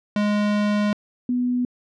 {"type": "tone pair in turn", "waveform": ["square", "sine"], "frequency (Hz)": [207.7, 247.1], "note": ["G#3", "B3"], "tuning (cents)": [0, 1], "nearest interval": "minor third", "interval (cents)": 301, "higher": "second", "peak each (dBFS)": -19, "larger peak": "neither", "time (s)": [[0.16, 0.93], [1.29, 1.65]], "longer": "first", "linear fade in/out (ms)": 2, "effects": ["low-pass 4000 Hz 12 dB/octave"]}